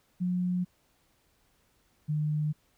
sine tone pair in turn, 180 / 151.36 Hz, F#3 / D#3, -47 / -47 cents, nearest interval minor third, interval 300 cents, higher first, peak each -26 dBFS, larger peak neither, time 0.2-0.65 / 2.08-2.53 s, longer neither, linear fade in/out 20 ms, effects pink hiss -69 dBFS RMS until 2.77 s

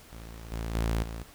sawtooth tone with level steps, 56.1 Hz, A1, 34 cents sharp, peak -38 / -28 / -22 / -32 dBFS, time 0.12-1.23 s, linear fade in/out 0 ms, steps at 0.52 / 0.75 / 1.03 s, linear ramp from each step 2 ms, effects pink hiss -53 dBFS RMS until 1.34 s

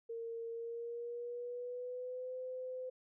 sine tone with pitch glide, 460 to 510.4 Hz, A#4 to C5, -23 to -43 cents, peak -40 dBFS, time 0.09-2.9 s, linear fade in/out 10 ms, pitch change +180 cents, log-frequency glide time 0.5-2.36 s, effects none

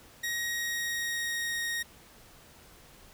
sawtooth tone with pitch glide, 1887 to 1868.6 Hz, A#6 to A#6, +21 to +4 cents, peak -27 dBFS, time 0.23-1.83 s, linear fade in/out 10 ms, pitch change -17 cents, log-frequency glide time 0.48-1.6 s, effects pink hiss -55 dBFS RMS until 3.13 s

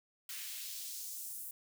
white noise with high-pass filter sweep, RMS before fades -44 dBFS, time 0.29-1.51 s, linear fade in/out 2 ms, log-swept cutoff 1900 to 11000 Hz, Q 1.1, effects none

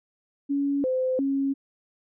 sine tone with pitch steps, 281.4 / 515 / 274.3 Hz, C#4 / C5 / C#4, +26 / -28 / -18 cents, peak -22 dBFS, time 0.49-1.54 s, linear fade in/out 20 ms, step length 350 ms, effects none

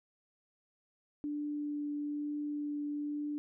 sine tone with vibrato, 293.7 Hz, D4, in tune, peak -34 dBFS, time 1.24-3.38 s, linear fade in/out 0 ms, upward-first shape triangle, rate 1.1 Hz, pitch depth 8 cents each way, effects none

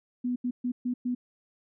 sine tone bursts at uneven times, 246.9 Hz, B3, in tune, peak -26 dBFS, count 5, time 0.24-0.36 / 0.44-0.51 / 0.64-0.72 / 0.85-0.94 / 1.05-1.15 s, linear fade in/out 10 ms, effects none

